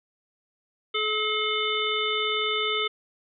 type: harmonic tone with a mistuned harmonic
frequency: 429 Hz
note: A4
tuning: 44 cents flat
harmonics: 1 / 3 / 5 / 7 / 8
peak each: -30 / -30 / -30 / -30 / -30 dBFS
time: 0.94-2.88 s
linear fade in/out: 10 ms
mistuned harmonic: 8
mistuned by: +73 cents
effects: none